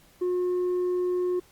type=tone with tanh clipping; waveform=triangle; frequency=360 Hz; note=F#4; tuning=47 cents flat; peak=-24 dBFS; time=0.21-1.4 s; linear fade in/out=10 ms; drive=7 dB; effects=pink hiss -58 dBFS RMS until 1.51 s + Opus 48 kbps

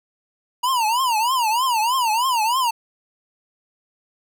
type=tone with vibrato; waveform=square; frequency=952 Hz; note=A#5; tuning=36 cents sharp; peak=-18 dBFS; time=0.63-2.71 s; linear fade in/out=10 ms; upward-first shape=triangle; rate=3.2 Hz; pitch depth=220 cents each way; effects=none

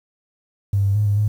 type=tone with pitch steps; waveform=triangle; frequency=99.8 / 99.1 / 105.1 / 102 / 105.4 Hz; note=G2 / G2 / G#2 / G#2 / G#2; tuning=+32 / +19 / +21 / -31 / +26 cents; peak=-11 dBFS; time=0.73-1.28 s; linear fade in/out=5 ms; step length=110 ms; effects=tanh soft clip ceiling -13 dBFS + 8-bit

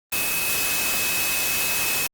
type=tone in noise; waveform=sine; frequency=2570 Hz; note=E7; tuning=45 cents flat; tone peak=-27 dBFS; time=0.12-2.07 s; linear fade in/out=5 ms; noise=white; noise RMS=-24 dBFS; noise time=0.12-2.07 s; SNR=-6 dB; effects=Opus 24 kbps

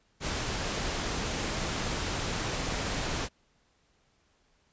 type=noise; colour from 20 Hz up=pink; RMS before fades=-32 dBFS; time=0.2-3.29 s; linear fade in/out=50 ms; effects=pink hiss -69 dBFS RMS until 4.72 s + resampled to 16000 Hz

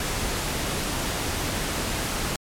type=noise; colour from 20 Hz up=pink; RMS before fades=-27 dBFS; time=0-2.36 s; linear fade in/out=2 ms; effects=low-pass 12000 Hz 12 dB/octave + MP3 96 kbps

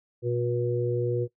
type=harmonic tone; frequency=120.8 Hz; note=B2; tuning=38 cents flat; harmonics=1 / 3 / 4; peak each=-28 / -28 / -29 dBFS; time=0.22-1.28 s; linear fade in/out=50 ms; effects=noise-tail reverb RT60 0.1 s tail -19 dB re dry

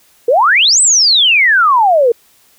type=exponential two-way sweep; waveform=sine; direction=up then down; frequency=448.8 to 8372 to 448.8 Hz; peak=-6 dBFS; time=0.28-2.12 s; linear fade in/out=5 ms; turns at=0.81 s; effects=white hiss -50 dBFS RMS until 2.58 s

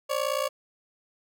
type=ring-modulated tone; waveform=30% pulse; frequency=563 Hz; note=C#5; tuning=27 cents sharp; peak=-20 dBFS; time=0.09-0.49 s; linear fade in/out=20 ms; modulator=29.3 Hz; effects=none

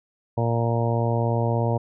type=harmonic tone; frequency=116.7 Hz; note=A#2; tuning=2 cents sharp; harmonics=1 / 2 / 3 / 4 / 5 / 6 / 7 / 8; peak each=-22 / -30 / -32 / -29 / -29 / -32 / -35 / -32 dBFS; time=0.37-1.78 s; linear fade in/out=10 ms; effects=none

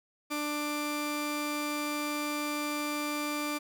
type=tone pair together; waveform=sawtooth; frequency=295.7 / 1182.8 Hz; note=D4 / D6; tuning=+12 / +12 cents; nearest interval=2 octaves; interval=2400 cents; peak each=-29 / -30 dBFS; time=0.3-3.59 s; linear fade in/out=20 ms; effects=none

